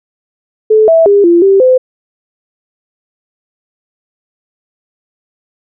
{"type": "tone with pitch steps", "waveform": "sine", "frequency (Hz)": [433.7, 655, 404.2, 343, 390.4, 512], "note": ["A4", "E5", "G#4", "F4", "G4", "C5"], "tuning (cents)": [-25, -11, -47, -31, -7, -38], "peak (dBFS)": -3, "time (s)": [0.7, 1.78], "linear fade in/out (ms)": 10, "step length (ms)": 180, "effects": []}